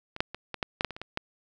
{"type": "clicks", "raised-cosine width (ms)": 0.3, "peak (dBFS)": [-22, -8, -21, -18, -12, -10, -10, -22, -25, -20, -13], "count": 11, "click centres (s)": [0.164, 0.205, 0.346, 0.543, 0.628, 0.809, 0.847, 0.907, 0.965, 1.016, 1.174], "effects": []}